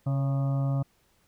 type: harmonic tone with a mistuned harmonic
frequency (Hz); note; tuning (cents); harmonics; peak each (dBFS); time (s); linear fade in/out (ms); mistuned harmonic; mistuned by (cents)
136.6; C#3; -25; 1 / 2 / 4 / 5 / 6 / 7 / 8 / 9; -24 / -36 / -40 / -42 / -50 / -52 / -50 / -47; 0.06-0.83; 10; 4; +33
effects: pink hiss -67 dBFS RMS until 1.27 s